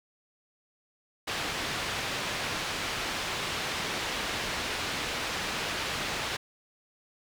white low-pass noise, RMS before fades -33 dBFS, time 1.27-6.37 s, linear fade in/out 10 ms, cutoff 3500 Hz, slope 12 dB/octave, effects none

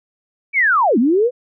sine linear two-way sweep, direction down then up, 2349 to 213.1 to 516 Hz, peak -11 dBFS, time 0.53-1.31 s, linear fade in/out 50 ms, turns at 0.98 s, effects none

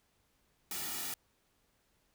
white noise with comb filter, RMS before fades -39 dBFS, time 0.71-1.14 s, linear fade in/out 2 ms, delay 1.9 ms, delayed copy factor -0.75, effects pink hiss -74 dBFS RMS until 2.14 s

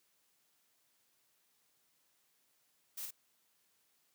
blue noise with echo, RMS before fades -43 dBFS, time 2.97-3.06 s, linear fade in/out 10 ms, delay 50 ms, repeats 1, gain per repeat -3 dB, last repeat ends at 3.11 s, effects white hiss -75 dBFS RMS until 4.14 s + high-pass 100 Hz 12 dB/octave

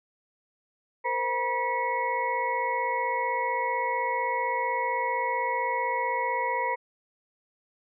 sine tone cluster, 462.3 / 518 / 961 / 1947 / 2198 Hz, A#4 / C5 / B5 / B6 / C#7, -14 / -17 / -48 / -25 / -15 cents, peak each -36 / -33 / -27 / -34 / -35 dBFS, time 1.04-6.76 s, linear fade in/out 20 ms, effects none

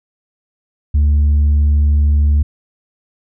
sine tone, 73.42 Hz, D2, in tune, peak -6 dBFS, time 0.94-2.43 s, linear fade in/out 10 ms, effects tanh soft clip ceiling -8 dBFS

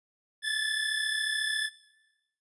25% pulse tone pair together, 1720 / 1754.1 Hz, A6 / A6, -40 / -6 cents, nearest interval unison, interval 34 cents, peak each -27 dBFS, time 0.42-1.7 s, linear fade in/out 50 ms, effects noise-tail reverb RT60 1.0 s tail -18 dB re dry + resampled to 24000 Hz

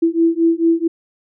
sine beating tone pair, 329.6 / 334.1 Hz, E4 / E4, 0 / +23 cents, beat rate 4.5 Hz, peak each -15 dBFS, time 0.02-0.88 s, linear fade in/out 10 ms, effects none

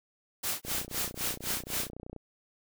white noise with tremolo, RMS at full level -31 dBFS, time 0.43-1.91 s, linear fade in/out 10 ms, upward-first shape sine, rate 3.9 Hz, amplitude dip 100%
click train, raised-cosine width 2 ms, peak -29 dBFS, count 47, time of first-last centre 0.65-2.163 s, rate 30.4 Hz
effects none

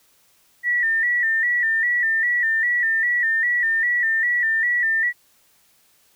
sine tone with vibrato, 1868 Hz, A#6, 3 cents sharp, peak -17 dBFS, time 0.63-5.13 s, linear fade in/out 50 ms, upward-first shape square, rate 2.5 Hz, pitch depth 64 cents each way, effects white hiss -59 dBFS RMS until 6.15 s

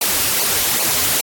white noise with flanger, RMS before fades -17 dBFS, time 0.01-1.21 s, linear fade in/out 5 ms, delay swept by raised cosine 0.56 to 6.16 ms, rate 2.5 Hz, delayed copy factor -0.95, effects AAC 64 kbps

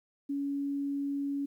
sine tone, 281.1 Hz, C#4, 24 cents sharp, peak -30 dBFS, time 0.29-1.46 s, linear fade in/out 10 ms, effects 11-bit

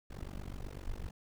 brown noise with amplitude modulation, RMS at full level -38 dBFS, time 0.1-1.11 s, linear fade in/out 10 ms, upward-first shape sine, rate 48 Hz, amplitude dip 100%, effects none

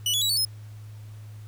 sawtooth tone with pitch steps, 2954 / 3393 / 3898 / 4477 / 5143 Hz, F#7 / G#7 / B7 / C#8 / E8, -3 / +36 / -23 / +16 / -44 cents, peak -19 dBFS, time 0.06-0.45 s, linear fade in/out 2 ms, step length 78 ms, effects added 106 Hz sine -39 dBFS peak until 1.47 s + pink hiss -57 dBFS RMS until 1.47 s

